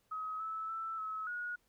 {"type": "tone with pitch steps", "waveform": "sine", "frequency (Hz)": [1271, 1306, 1325, 1290, 1449], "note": ["D#6", "E6", "E6", "E6", "F#6"], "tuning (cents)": [36, -17, 9, -38, -37], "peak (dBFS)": -37, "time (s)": [0.11, 1.56], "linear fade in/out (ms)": 10, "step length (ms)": 290, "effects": ["pink hiss -75 dBFS RMS until 1.68 s"]}